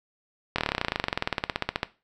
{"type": "slowing click train", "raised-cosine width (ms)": 0.3, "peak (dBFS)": -8, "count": 30, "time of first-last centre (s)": [0.56, 1.831], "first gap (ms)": 24, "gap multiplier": 1.04, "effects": ["noise-tail reverb RT60 0.3 s tail -17 dB re dry"]}